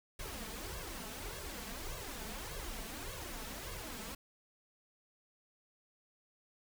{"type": "noise with flanger", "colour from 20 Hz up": "pink", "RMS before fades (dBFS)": -44, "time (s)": [0.19, 4.15], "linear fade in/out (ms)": 5, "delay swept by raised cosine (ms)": [1.8, 4.6], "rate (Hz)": 1.7, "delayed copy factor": 0.85, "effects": []}